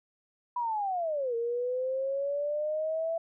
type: linear two-way sweep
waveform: sine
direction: down then up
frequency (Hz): 989 to 460 to 666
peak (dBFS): -28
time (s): 0.56-3.18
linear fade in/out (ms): 5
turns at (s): 1.35
effects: none